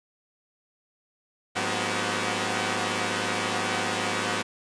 5% pulse tone cluster, 103.7 / 180.1 / 238.8 / 253.5 / 380.7 Hz, G#2 / F#3 / A#3 / B3 / F#4, -2 / -46 / +42 / +45 / +49 cents, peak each -21 dBFS, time 1.55-4.43 s, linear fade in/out 20 ms, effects resampled to 22050 Hz

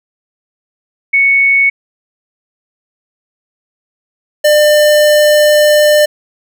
sine / square tone pair in turn, 2217 / 598.9 Hz, C#7 / D5, 0 / +34 cents, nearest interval octave + major seventh, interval 2266 cents, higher first, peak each -6 / -6 dBFS, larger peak neither, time 1.13-1.7 / 4.44-6.06 s, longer second, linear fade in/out 10 ms, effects none

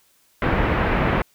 pink low-pass noise, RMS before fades -20 dBFS, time 0.42-1.22 s, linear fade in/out 2 ms, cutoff 2300 Hz, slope 24 dB/octave, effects white hiss -60 dBFS RMS until 1.34 s

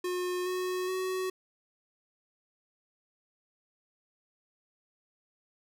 square tone with pitch steps, 360 / 366.5 / 373.1 Hz, F#4 / F#4 / F#4, -47 / -16 / +14 cents, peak -31 dBFS, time 0.04-1.3 s, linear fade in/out 5 ms, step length 420 ms, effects none

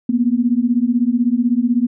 sine beating tone pair, 233.1 / 249.1 Hz, A#3 / B3, 0 / +15 cents, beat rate 16 Hz, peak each -16 dBFS, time 0.09-1.87 s, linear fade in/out 5 ms, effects none

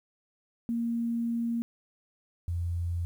sine tone pair in turn, 233.1 / 86.16 Hz, A#3 / F2, 0 / -23 cents, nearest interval octave + perfect fourth, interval 1723 cents, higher first, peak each -27 / -28 dBFS, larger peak first, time 0.69-1.62 / 2.48-3.05 s, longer first, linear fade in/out 0 ms, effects 10-bit

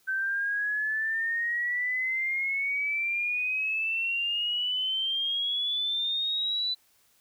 sine exponential sweep, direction up, 1537 to 4000 Hz, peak -26 dBFS, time 0.07-6.75 s, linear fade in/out 20 ms, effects white hiss -65 dBFS RMS until 7.2 s

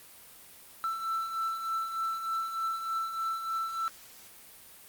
triangle beating tone pair, 1329 / 1332.3 Hz, E6 / E6, +14 / +18 cents, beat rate 3.3 Hz, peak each -37 / -29 dBFS, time 0.84-3.88 s, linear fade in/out 0 ms, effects white hiss -52 dBFS RMS until 4.88 s + Opus 32 kbps

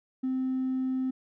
sine tone with hard clipping, 259.9 Hz, C4, 11 cents flat, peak -27 dBFS, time 0.23-1.11 s, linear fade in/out 10 ms, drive 1 dB, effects none

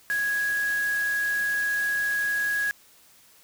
sine tone in noise, 1661.2 Hz, G#6, in tune, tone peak -23 dBFS, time 0.1-2.71 s, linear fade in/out 0 ms, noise white, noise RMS -39 dBFS, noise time 0.1-2.71 s, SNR +13 dB, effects white hiss -56 dBFS RMS until 3.43 s

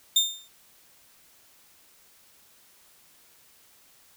30% pulse tone with exponential decay, 3626 Hz, A#7, 49 cents flat, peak -13 dBFS, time 0.16-0.48 s, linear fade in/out 5 ms, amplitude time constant 68 ms, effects white hiss -58 dBFS RMS until 4.16 s

